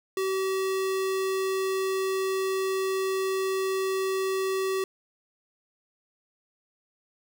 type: tone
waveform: square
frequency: 382.1 Hz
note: G4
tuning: 44 cents flat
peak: -26 dBFS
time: 0.17-4.84 s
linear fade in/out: 2 ms
effects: none